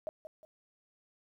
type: tone with echo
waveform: sine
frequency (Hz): 625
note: D#5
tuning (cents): +8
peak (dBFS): -34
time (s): 0.07-0.09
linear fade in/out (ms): 0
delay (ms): 180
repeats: 2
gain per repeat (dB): -9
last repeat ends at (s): 0.45
effects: 12-bit